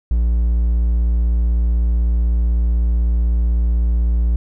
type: tone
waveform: triangle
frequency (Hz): 58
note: A#1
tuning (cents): -8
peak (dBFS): -11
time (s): 0.11-4.36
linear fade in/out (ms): 0
effects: none